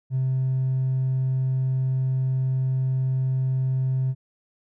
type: tone with hard clipping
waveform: sine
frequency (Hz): 130.81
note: C3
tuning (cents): 0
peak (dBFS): -21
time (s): 0.1-4.15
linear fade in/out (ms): 50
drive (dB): 1
effects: none